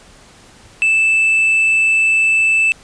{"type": "tone with tanh clipping", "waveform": "sine", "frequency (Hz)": 2637, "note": "E7", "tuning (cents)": 0, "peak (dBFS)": -11, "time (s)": [0.82, 2.72], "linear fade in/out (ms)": 0, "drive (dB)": 2, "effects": ["pink hiss -44 dBFS RMS until 2.83 s", "resampled to 22050 Hz"]}